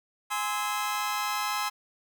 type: chord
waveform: sawtooth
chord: Ab augmented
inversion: none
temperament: just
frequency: 830.6 / 1038.3 / 1297.8 Hz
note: Ab5 / C6 / E6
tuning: 0 / -14 / -27 cents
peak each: -29 / -28 / -29 dBFS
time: 0.3-1.7 s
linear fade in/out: 20 ms
effects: none